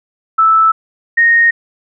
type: tone pair in turn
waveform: sine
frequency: 1315 / 1858.3 Hz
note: E6 / A#6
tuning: -5 / -6 cents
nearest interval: tritone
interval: 599 cents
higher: second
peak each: -6 dBFS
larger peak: neither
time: 0.38-0.72 / 1.17-1.51 s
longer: neither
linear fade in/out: 10 ms
effects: none